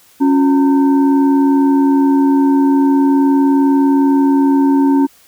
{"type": "tone with frequency modulation", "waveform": "sine", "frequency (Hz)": 277.2, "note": "C#4", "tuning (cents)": 0, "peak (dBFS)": -8, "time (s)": [0.2, 5.07], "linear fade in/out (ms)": 20, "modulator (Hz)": 634, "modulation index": 0.51, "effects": ["white hiss -48 dBFS RMS until 5.27 s"]}